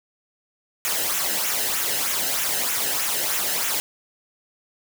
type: noise with flanger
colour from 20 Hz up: white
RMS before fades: -24 dBFS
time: 0.85-3.8 s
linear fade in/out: 0 ms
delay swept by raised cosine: 0.21 to 0.89 ms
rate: 3.2 Hz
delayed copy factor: -0.6
effects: none